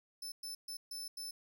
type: tone bursts at uneven times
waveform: sawtooth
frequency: 5274 Hz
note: E8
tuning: in tune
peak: -39 dBFS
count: 5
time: 0.22-0.32 / 0.43-0.55 / 0.68-0.77 / 0.91-1.08 / 1.17-1.31 s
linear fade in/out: 5 ms
effects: none